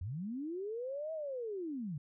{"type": "linear two-way sweep", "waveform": "sine", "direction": "up then down", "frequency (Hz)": [77.78, 650, 134], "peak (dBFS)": -37, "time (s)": [0.01, 1.98], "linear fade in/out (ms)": 5, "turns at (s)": 1.13, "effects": []}